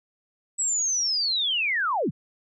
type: linear sweep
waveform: sine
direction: down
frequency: 7902 to 87.31 Hz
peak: -22 dBFS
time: 0.58-2.11 s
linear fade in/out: 20 ms
effects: none